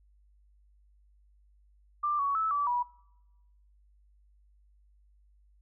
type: tone with pitch steps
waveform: sine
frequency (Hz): 1185 / 1122 / 1307 / 1154 / 972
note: D6 / C#6 / E6 / D6 / B5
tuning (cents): +15 / +21 / -15 / -31 / -28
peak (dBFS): -26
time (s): 2.03-2.83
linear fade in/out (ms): 10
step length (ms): 160
effects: noise-tail reverb RT60 1.0 s tail -26 dB re dry + added 50 Hz sine -60 dBFS peak until 5.61 s